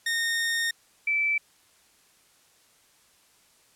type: tone pair in turn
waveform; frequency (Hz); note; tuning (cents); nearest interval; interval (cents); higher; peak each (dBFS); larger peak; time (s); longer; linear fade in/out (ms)
sawtooth / sine; 1841 / 2320; A#6 / D7; -22 / -22; major third; 400; second; -21 / -22; first; 0.06-0.71 / 1.07-1.38; first; 5
effects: white hiss -61 dBFS RMS until 3.75 s + low-pass 11000 Hz 12 dB/octave